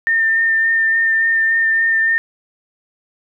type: tone with vibrato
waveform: sine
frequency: 1808 Hz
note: A6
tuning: 47 cents sharp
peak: -12 dBFS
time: 0.07-2.18 s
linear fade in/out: 0 ms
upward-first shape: sine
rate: 3.5 Hz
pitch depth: 14 cents each way
effects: none

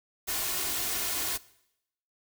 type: noise with comb filter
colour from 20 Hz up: white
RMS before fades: -31 dBFS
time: 0.27-1.38 s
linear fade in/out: 20 ms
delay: 2.8 ms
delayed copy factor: +0.5
effects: noise-tail reverb RT60 0.8 s tail -20 dB re dry

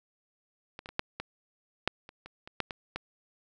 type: clicks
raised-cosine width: 0.3 ms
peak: -25 / -25 / -27 / -11 / -19 / -9 / -30 / -29 / -28 / -12 / -20 / -18 dBFS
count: 12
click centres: 0.791 / 0.859 / 0.89 / 0.994 / 1.2 / 1.876 / 2.091 / 2.26 / 2.475 / 2.603 / 2.708 / 2.96 s
effects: none

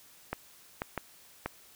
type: clicks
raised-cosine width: 0.5 ms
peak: -17 dBFS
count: 4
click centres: 0.33 / 0.819 / 0.977 / 1.46 s
effects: white hiss -57 dBFS RMS until 1.75 s

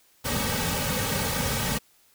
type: noise with comb filter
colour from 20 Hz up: pink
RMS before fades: -27 dBFS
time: 0.24-1.79 s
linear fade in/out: 20 ms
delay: 2.9 ms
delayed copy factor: -0.85
effects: white hiss -61 dBFS RMS until 2.14 s

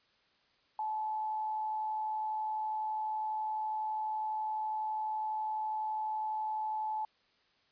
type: tone with amplitude modulation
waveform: sine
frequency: 865 Hz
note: A5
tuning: 30 cents flat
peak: -31 dBFS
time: 0.79-7.05 s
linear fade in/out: 2 ms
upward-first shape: sine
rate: 112 Hz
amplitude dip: 30%
effects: white hiss -70 dBFS RMS until 7.71 s + resampled to 11025 Hz

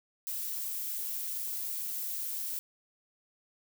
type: noise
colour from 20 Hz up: violet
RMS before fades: -36 dBFS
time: 0.27-2.59 s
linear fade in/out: 0 ms
effects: none

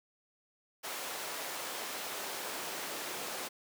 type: noise with high-pass filter sweep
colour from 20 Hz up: pink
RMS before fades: -40 dBFS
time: 0.83-3.49 s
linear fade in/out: 20 ms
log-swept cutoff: 560 to 370 Hz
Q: 0.8
effects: none

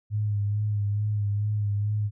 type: tone with vibrato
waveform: sine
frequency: 103.83 Hz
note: G#2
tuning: in tune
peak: -23 dBFS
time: 0.1-2.11 s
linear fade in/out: 50 ms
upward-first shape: sine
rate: 2.3 Hz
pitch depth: 34 cents each way
effects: none

